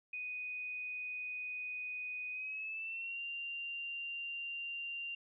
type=tone with pitch glide; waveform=sine; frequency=2489 to 2778 Hz; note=D#7 to F7; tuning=0 to -10 cents; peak=-39 dBFS; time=0.13-5.15 s; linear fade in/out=5 ms; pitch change=+190 cents; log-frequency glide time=2.31-3.21 s; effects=none